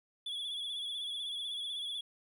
triangle tone with vibrato, 3401 Hz, G#7, 40 cents sharp, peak -35 dBFS, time 0.26-2.01 s, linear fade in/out 5 ms, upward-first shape sine, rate 16 Hz, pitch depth 53 cents each way, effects none

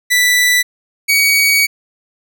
sawtooth tone pair in turn, 1975.5 / 2255 Hz, B6 / C#7, 0 / +29 cents, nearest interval major second, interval 229 cents, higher second, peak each -6 dBFS, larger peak neither, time 0.1-0.63 / 1.08-1.67 s, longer second, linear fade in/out 20 ms, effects none

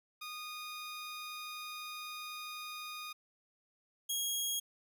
15% pulse tone pair in turn, 1231 / 3286 Hz, D#6 / G#7, -19 / -19 cents, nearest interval octave + perfect fourth, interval 1700 cents, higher second, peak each -36 / -26 dBFS, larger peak second, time 0.21-3.13 / 4.09-4.6 s, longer first, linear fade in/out 10 ms, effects none

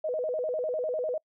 sine tone with vibrato, 557 Hz, C#5, 8 cents sharp, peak -27 dBFS, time 0.04-1.18 s, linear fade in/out 5 ms, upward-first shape square, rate 10 Hz, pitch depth 200 cents each way, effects noise-tail reverb RT60 0.1 s tail -26 dB re dry

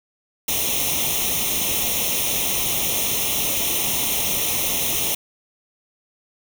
white noise with comb filter, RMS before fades -22 dBFS, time 0.48-5.15 s, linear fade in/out 5 ms, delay 0.32 ms, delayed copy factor +0.85, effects none

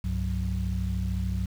sine tone cluster, 65.8 / 99.3 / 183.6 Hz, C2 / G2 / F#3, +10 / +23 / -13 cents, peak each -28 / -30 / -32 dBFS, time 0.04-1.46 s, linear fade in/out 5 ms, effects tanh soft clip ceiling -17 dBFS + 8-bit

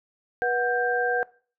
sine tone cluster, 485.8 / 736 / 1580 Hz, B4 / F#5 / G6, -29 / -9 / +13 cents, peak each -26 dBFS, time 0.42-1.23 s, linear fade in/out 0 ms, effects noise-tail reverb RT60 0.4 s tail -21 dB re dry

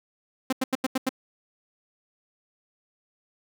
sawtooth tone bursts, 261.4 Hz, C4, 1 cent flat, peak -18 dBFS, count 6, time 0.5-1.092 s, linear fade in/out 5 ms, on 27 ms, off 86 ms, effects none

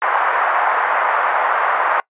pink band-pass noise, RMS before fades -17 dBFS, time 0.02-2 s, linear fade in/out 0 ms, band 740 to 1600 Hz, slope 24 dB/octave, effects noise-tail reverb RT60 0.1 s tail -23 dB re dry + resampled to 8000 Hz

